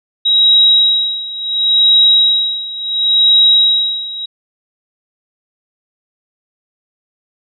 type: tone with tremolo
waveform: sine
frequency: 3832 Hz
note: A#7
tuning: 47 cents sharp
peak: -5 dBFS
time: 0.25-4.26 s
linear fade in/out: 10 ms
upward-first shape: sine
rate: 0.71 Hz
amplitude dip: 85%
effects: none